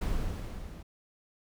brown noise with level ramp, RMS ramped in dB -29 to -44 dBFS, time 0.01-0.83 s, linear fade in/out 10 ms, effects none

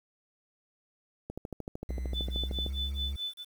click train, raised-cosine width 2 ms, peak -24 dBFS, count 19, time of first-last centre 1.3-2.664 s, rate 13.2 Hz
triangle tone with pitch glide, 62.3 to 69.13 Hz, B1 to C#2, +16 to -4 cents, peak -30 dBFS, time 1.89-3.16 s, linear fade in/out 0 ms, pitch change +180 cents, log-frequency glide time 2.35-2.83 s
sine tone with tremolo, 3504 Hz, A7, 8 cents flat, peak -31 dBFS, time 2.13-3.45 s, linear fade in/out 50 ms, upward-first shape sine, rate 4.7 Hz, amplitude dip 100%
effects 9-bit

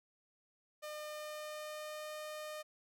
sawtooth tone with pitch glide, 605 to 610.6 Hz, D#5 to D#5, -49 to -33 cents, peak -39 dBFS, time 0.82-2.63 s, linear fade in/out 20 ms, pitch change +16 cents, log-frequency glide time 1.07-2.13 s, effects none

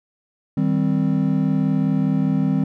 triangle chord, C minor, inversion first, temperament just, 156.98 / 196.22 / 261.6 Hz, Eb3 / G3 / C4, +16 / +2 / 0 cents, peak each -19 dBFS, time 0.57-2.64 s, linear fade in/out 5 ms, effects none

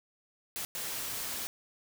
white noise bursts at uneven times, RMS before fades -37 dBFS, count 2, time 0.56-0.65 / 0.75-1.47 s, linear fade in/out 0 ms, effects none

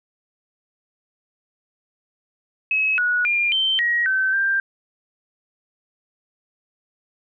sine tone with pitch steps, 2568 / 1462 / 2403 / 3110 / 1897 / 1538 / 1583 Hz, E7 / F#6 / D7 / G7 / A#6 / G6 / G6, -46 / -21 / +39 / -14 / +30 / -33 / +17 cents, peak -17 dBFS, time 2.71-4.6 s, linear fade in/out 2 ms, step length 270 ms, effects none

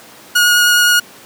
sawtooth tone with vibrato, 1442 Hz, F#6, 45 cents flat, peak -5 dBFS, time 0.35-1 s, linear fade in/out 10 ms, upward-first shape sine, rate 9.6 Hz, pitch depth 10 cents each way, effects pink hiss -39 dBFS RMS until 1.25 s + high-pass 200 Hz 12 dB/octave

